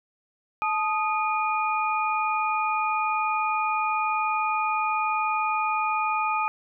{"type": "tone cluster", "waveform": "sine", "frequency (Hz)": [867, 1246, 2442], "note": ["A5", "D#6", "D#7"], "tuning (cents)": [-26, 2, -33], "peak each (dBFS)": [-26, -26, -30], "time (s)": [0.62, 6.48], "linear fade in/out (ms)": 0, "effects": []}